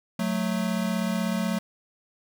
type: tone pair together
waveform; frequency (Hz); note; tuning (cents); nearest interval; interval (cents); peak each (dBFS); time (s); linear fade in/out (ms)
square; 183.85 / 220; F#3 / A3; -11 / 0; minor third; 311; -28; 0.19-1.59; 5
effects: none